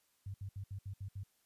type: tone bursts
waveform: sine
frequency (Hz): 98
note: G2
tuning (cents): 0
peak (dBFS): -40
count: 7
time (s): 0.26-1.235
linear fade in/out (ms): 5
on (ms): 81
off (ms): 68
effects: white hiss -75 dBFS RMS until 1.45 s + resampled to 32000 Hz